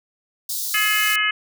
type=high-pass noise; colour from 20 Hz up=white; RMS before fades=-26 dBFS; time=0.49-1.16 s; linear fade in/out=5 ms; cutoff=3800 Hz; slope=48 dB/octave
type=harmonic tone; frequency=423.7 Hz; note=G#4; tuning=35 cents sharp; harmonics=3 / 4 / 5 / 6 / 7; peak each=-26 / -23 / -22 / -26 / -24 dBFS; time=0.74-1.31 s; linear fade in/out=5 ms
effects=none